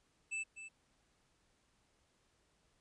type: tone with echo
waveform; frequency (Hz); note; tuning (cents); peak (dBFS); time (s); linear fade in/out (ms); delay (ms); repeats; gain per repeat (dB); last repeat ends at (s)
square; 2636; E7; -1; -38; 0.31-0.44; 20; 250; 1; -10; 0.69
effects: pink hiss -75 dBFS RMS until 2.8 s + resampled to 22050 Hz